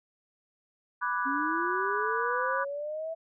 sine chord, G# half-diminished seventh, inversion first, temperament equal, 987.8 / 1174.7 / 1480 / 1661.2 Hz, B5 / D6 / F#6 / G#6, 0 / 0 / 0 / 0 cents, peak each -32 / -32 / -32 / -38 dBFS, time 1.01-2.65 s, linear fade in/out 20 ms
sine linear sweep, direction up, 266 to 659 Hz, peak -32 dBFS, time 1.25-3.15 s, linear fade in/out 20 ms
effects none

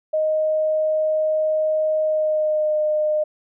sine tone with pitch glide, 622.3 to 610.2 Hz, D#5 to D#5, 0 to -34 cents, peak -17 dBFS, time 0.13-3.24 s, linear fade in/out 10 ms, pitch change -34 cents, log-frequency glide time 2.02-2.79 s, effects none

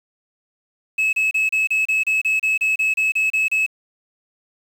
sine tone bursts, 2586 Hz, E7, 34 cents flat, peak -13 dBFS, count 15, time 0.98-3.664 s, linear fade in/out 10 ms, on 150 ms, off 31 ms, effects tanh soft clip ceiling -15 dBFS + 7-bit

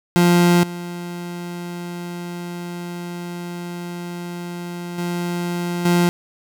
30% pulse tone with level steps, 174.61 Hz, F3, in tune, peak -9 / -25 / -19 / -11 dBFS, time 0.16-6.09 s, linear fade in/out 0 ms, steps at 0.63 / 4.98 / 5.85 s, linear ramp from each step 5 ms, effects none

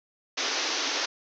white band-pass noise, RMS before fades -29 dBFS, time 0.37-1.06 s, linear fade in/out 10 ms, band 260 to 6300 Hz, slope 96 dB/octave, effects none

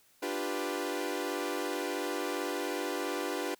sawtooth chord, G dominant seventh, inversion second, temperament equal, 293.7 / 349.2 / 392 / 493.9 Hz, D4 / F4 / G4 / B4, 0 / 0 / 0 / 0 cents, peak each -34 dBFS, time 0.22-3.55 s, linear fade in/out 10 ms, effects white hiss -65 dBFS RMS until 3.59 s

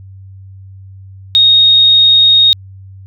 sine tone, 3729 Hz, A#7, in tune, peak -4 dBFS, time 1.35-2.53 s, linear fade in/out 0 ms, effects added 96 Hz sine -31 dBFS peak until 3.06 s

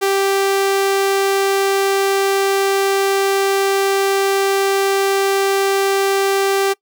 sawtooth tone, 392 Hz, G4, in tune, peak -10 dBFS, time 0.01-6.74 s, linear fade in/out 20 ms, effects noise-tail reverb RT60 0.1 s tail -23 dB re dry

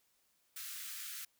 white high-pass noise, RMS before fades -45 dBFS, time 0.56-1.25 s, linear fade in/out 5 ms, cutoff 1300 Hz, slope 48 dB/octave, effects white hiss -75 dBFS RMS until 1.39 s

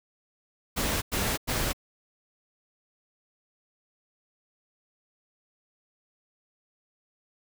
pink noise bursts, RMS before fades -28 dBFS, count 3, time 0.76-1.732 s, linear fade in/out 20 ms, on 260 ms, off 96 ms, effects none

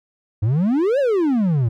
triangle exponential two-way sweep, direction up then down, 98 to 587.3 to 107.7 Hz, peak -13 dBFS, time 0.42-1.69 s, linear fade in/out 10 ms, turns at 0.99 s, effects none

